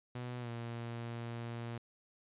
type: tone with pitch glide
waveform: sawtooth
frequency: 123 to 117.38 Hz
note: B2 to A#2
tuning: -7 to +12 cents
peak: -36 dBFS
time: 0.15-1.78 s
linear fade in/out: 5 ms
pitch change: -81 cents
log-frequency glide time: 0.4-0.49 s
effects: resampled to 8000 Hz